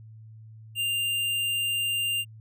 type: tone with hard clipping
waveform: sine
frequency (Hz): 2794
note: F7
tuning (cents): 0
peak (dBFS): -26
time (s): 0.75-2.25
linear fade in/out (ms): 50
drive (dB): 15
effects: added 110 Hz sine -44 dBFS peak until 2.4 s